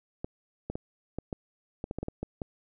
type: clicks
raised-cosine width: 2 ms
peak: -20 dBFS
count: 12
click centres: 0.245 / 0.7 / 0.755 / 1.186 / 1.328 / 1.841 / 1.911 / 1.986 / 2.03 / 2.084 / 2.23 / 2.418 s
effects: none